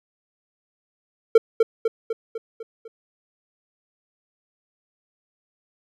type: tone with echo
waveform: triangle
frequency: 453.4 Hz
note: A#4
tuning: 48 cents flat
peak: -5 dBFS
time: 1.35-1.38 s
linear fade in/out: 5 ms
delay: 250 ms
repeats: 6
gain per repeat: -5 dB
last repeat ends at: 2.88 s
effects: none